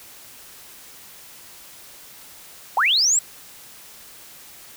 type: linear sweep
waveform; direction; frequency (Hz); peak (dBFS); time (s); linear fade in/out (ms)
sine; up; 698.5 to 7902; -15; 2.77-3.19; 2
effects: white hiss -44 dBFS RMS until 4.76 s